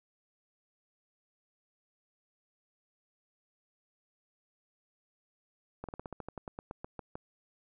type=slowing click train; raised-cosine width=1 ms; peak=-26 dBFS; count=15; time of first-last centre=5.84-7.155 s; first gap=47 ms; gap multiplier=1.1; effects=none